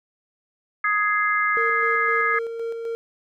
harmonic tone, 416.9 Hz, G#4, 7 cents sharp, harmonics 3 / 4 / 5, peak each -22 / -23 / -24 dBFS, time 0.84-2.39 s, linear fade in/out 5 ms
triangle tone with tremolo, 460 Hz, A#4, 23 cents flat, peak -23 dBFS, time 1.57-2.95 s, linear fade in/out 0 ms, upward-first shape square, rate 3.9 Hz, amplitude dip 35%
effects none

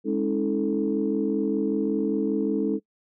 sine tone cluster, 208.1 / 274.8 / 320 / 439 Hz, G#3 / C#4 / D#4 / A4, +4 / -15 / +49 / -4 cents, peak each -27 dBFS, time 0.04-2.8 s, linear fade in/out 50 ms, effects noise-tail reverb RT60 0.1 s tail -23 dB re dry + tanh soft clip ceiling -12 dBFS

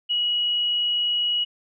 sine tone, 2912 Hz, F#7, 28 cents flat, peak -20 dBFS, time 0.09-1.45 s, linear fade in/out 20 ms, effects none

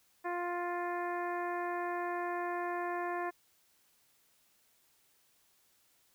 harmonic tone, 350.9 Hz, F4, 8 cents sharp, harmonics 1 / 2 / 3 / 4 / 5 / 6 / 7, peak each -38 / -38 / -40 / -48 / -43 / -52 / -55 dBFS, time 0.24-3.31 s, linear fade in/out 20 ms, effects white hiss -70 dBFS RMS until 6.14 s

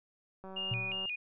click train, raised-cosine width 1 ms, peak -34 dBFS, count 118, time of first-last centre 0.44-1.056 s, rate 190 Hz
sine tone with vibrato, 2637 Hz, E7, in tune, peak -34 dBFS, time 0.56-1.16 s, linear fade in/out 10 ms, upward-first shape square, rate 2.8 Hz, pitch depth 120 cents each way
sine tone with exponential decay, 119.5 Hz, A#2, 43 cents sharp, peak -30 dBFS, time 0.71-1.09 s, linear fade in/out 5 ms, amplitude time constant 82 ms
effects none

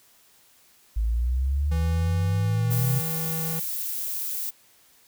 sine exponential sweep, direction up, 53 to 134.3 Hz, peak -21 dBFS, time 0.96-3 s, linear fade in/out 10 ms
square tone with pitch glide, 165.2 to 161.24 Hz, E3 to E3, +4 to -38 cents, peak -30 dBFS, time 1.71-3.6 s, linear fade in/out 10 ms, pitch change -42 cents, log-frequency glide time 2.38-2.65 s
violet noise, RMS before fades -30 dBFS, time 2.7-4.51 s, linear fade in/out 20 ms
effects white hiss -58 dBFS RMS until 5.07 s

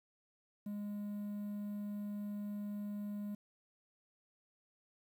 triangle tone with quantisation, 205.9 Hz, G#3, 15 cents flat, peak -37 dBFS, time 0.66-3.35 s, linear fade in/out 5 ms, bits 11, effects none

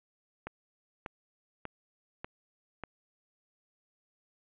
click train, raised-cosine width 0.5 ms, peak -23 dBFS, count 5, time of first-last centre 0.47-2.837 s, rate 1.69 Hz, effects resampled to 8000 Hz + 9-bit

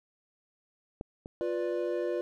clicks, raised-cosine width 2 ms, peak -23 / -28 dBFS, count 2, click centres 1.011 / 1.259 s
triangle chord, B diminished, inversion second, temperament equal with one note detuned, 351.9 / 493.9 / 587.3 Hz, F4 / B4 / D5, +13 / 0 / 0 cents, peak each -30 / -32 / -33 dBFS, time 1.41-2.21 s, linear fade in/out 0 ms
effects none

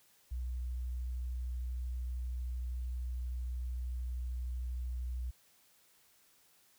sine tone with vibrato, 61.7 Hz, B1, 1 cent flat, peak -35 dBFS, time 0.31-5.31 s, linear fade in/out 10 ms, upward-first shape sine, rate 13 Hz, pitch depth 11 cents each way, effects white hiss -67 dBFS RMS until 6.78 s

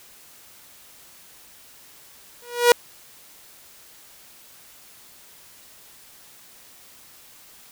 sawtooth tone with exponential growth, 481.3 Hz, B4, 45 cents flat, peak -4 dBFS, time 2.42-2.72 s, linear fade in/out 2 ms, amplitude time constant 64 ms, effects white hiss -49 dBFS RMS until 7.71 s

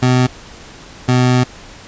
25% pulse tone pair in turn, 126.5 / 125.7 Hz, B2 / B2, +42 / +31 cents, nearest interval unison, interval 11 cents, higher first, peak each -6 dBFS, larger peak neither, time 0.02-0.27 / 1.08-1.44 s, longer second, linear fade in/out 10 ms, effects pink hiss -37 dBFS RMS until 1.87 s + resampled to 16000 Hz

